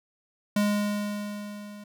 square tone with level ramp, 206.6 Hz, G#3, 9 cents flat, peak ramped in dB -21 to -42 dBFS, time 0.56-1.84 s, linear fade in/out 5 ms, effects none

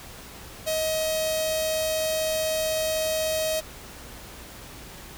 sawtooth tone with notch filter, 632 Hz, D#5, 27 cents sharp, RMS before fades -26 dBFS, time 0.66-3.61 s, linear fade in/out 20 ms, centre 1400 Hz, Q 0.52, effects added 60 Hz sine -50 dBFS peak until 5.17 s + pink hiss -43 dBFS RMS until 5.17 s

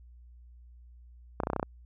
clicks, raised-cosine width 1 ms, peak -15 dBFS, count 8, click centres 1.402 / 1.435 / 1.471 / 1.501 / 1.533 / 1.563 / 1.597 / 1.629 s, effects added 60 Hz sine -50 dBFS peak until 1.85 s

